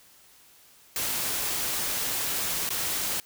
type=noise with dropouts; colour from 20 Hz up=white; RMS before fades=-29 dBFS; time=0.96-3.2 s; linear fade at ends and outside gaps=1 ms; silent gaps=2.691-2.704 s; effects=white hiss -56 dBFS RMS until 3.25 s